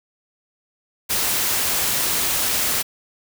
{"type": "noise", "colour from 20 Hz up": "white", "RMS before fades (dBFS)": -21, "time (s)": [1.09, 2.83], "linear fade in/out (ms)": 20, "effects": []}